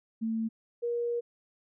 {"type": "tone pair in turn", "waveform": "sine", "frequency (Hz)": [224, 474.6], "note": ["A3", "A#4"], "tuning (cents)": [31, 31], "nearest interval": "octave + minor second", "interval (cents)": 1300, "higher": "second", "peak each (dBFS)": -28, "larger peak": "neither", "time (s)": [[0.21, 0.49], [0.82, 1.21]], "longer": "second", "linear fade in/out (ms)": 20, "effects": []}